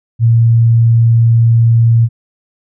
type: tone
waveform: sine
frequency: 115.6 Hz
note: A#2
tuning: 14 cents flat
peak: -5 dBFS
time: 0.19-2.09 s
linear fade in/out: 50 ms
effects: none